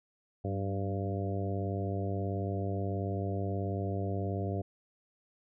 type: harmonic tone with a mistuned harmonic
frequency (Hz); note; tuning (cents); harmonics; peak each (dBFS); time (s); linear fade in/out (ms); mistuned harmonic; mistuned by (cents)
98.5; G2; +9; 1 / 2 / 3 / 4 / 5 / 6 / 7; -33 / -39 / -41 / -40 / -43 / -43 / -42; 0.44-4.62; 10; 2; -48
effects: none